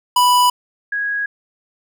square / sine tone pair in turn, 987.8 / 1655 Hz, B5 / G#6, 0 / -6 cents, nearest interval major sixth, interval 894 cents, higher second, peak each -11 / -18 dBFS, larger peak first, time 0.16-0.5 / 0.92-1.26 s, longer neither, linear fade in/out 5 ms, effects none

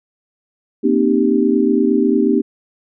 sine chord, C minor seventh, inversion third, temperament equal with one note detuned, 233.1 / 261.6 / 306.7 / 392 Hz, Bb3 / C4 / Eb4 / G4, 0 / 0 / -25 / 0 cents, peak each -17 dBFS, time 0.83-2.42 s, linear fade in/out 20 ms, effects none

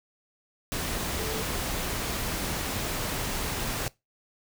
sine tone in noise, 440 Hz, A4, in tune, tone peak -34 dBFS, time 1.19-1.42 s, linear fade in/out 0 ms, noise pink, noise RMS -31 dBFS, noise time 0.72-3.88 s, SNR -6 dB, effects noise-tail reverb RT60 0.2 s tail -21 dB re dry

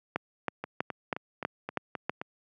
two click trains, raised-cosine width 0.5 ms, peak -13 / -19 dBFS, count 7 / 7, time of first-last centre 0.16-2.095 / 0.64-2.215 s, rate 3.1 / 3.81 Hz, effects high-pass 150 Hz 12 dB/octave

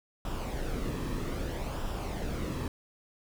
brown noise with flanger, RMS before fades -34 dBFS, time 0.25-2.68 s, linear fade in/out 2 ms, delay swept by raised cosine 0.46 to 1.41 ms, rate 0.62 Hz, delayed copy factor -0.5, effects none

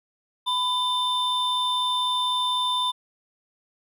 triangle tone pair together, 1000 / 3576 Hz, B5 / A7, +21 / +27 cents, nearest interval octave + minor seventh, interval 2206 cents, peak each -23 dBFS, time 0.46-2.92 s, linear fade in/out 20 ms, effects none

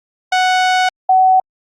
sawtooth / sine tone pair in turn, 740 / 751.2 Hz, F#5 / F#5, 0 / +26 cents, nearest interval unison, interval 26 cents, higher second, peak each -7 dBFS, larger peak neither, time 0.32-0.89 / 1.09-1.4 s, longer first, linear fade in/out 5 ms, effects low-pass 5000 Hz 12 dB/octave + Opus 48 kbps

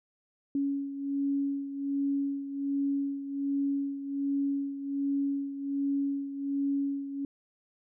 sine beating tone pair, 278.8 / 280.1 Hz, C#4 / C#4, +10 / +18 cents, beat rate 1.3 Hz, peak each -29 / -35 dBFS, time 0.55-7.25 s, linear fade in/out 2 ms, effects none

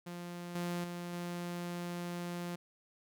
sawtooth tone with level steps, 174.61 Hz, F3, in tune, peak -38 / -31 / -36 / -34 dBFS, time 0.06-2.56 s, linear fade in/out 10 ms, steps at 0.55 / 0.84 / 1.13 s, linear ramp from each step 2 ms, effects none

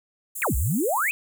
pink high-pass noise, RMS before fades -33 dBFS, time 0.35-1.11 s, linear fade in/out 10 ms, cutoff 7000 Hz, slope 96 dB/octave
sine exponential two-way sweep, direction down then up, 2637 to 54 to 2637 Hz, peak -21 dBFS, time 0.42-1.11 s, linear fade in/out 0 ms, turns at 0.56 s
effects none

